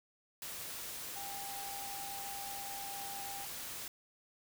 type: tone in noise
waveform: sine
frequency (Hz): 796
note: G5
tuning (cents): +26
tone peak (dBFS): -45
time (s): 1.16-3.45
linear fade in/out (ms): 2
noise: white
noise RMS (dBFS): -44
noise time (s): 0.42-3.88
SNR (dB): -4
effects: none